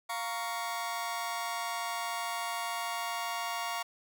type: chord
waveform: sawtooth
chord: Bb minor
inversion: second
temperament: just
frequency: 699.2 / 932.3 / 1118.8 Hz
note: F5 / Bb5 / Db6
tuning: +2 / 0 / +16 cents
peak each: -34 dBFS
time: 0.09-3.83 s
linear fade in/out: 10 ms
effects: none